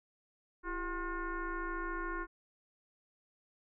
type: tone with frequency modulation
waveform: sine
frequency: 703 Hz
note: F5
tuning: 11 cents sharp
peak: -35 dBFS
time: 0.63-2.27 s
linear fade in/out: 50 ms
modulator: 365 Hz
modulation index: 2.5
effects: none